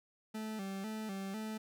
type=tone with vibrato; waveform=40% pulse; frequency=205.6 Hz; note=G#3; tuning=17 cents flat; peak=-38 dBFS; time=0.34-1.58 s; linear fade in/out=10 ms; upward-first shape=square; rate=2 Hz; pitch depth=100 cents each way; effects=none